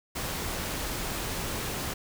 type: noise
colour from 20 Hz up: pink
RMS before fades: -33 dBFS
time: 0.15-1.94 s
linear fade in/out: 10 ms
effects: none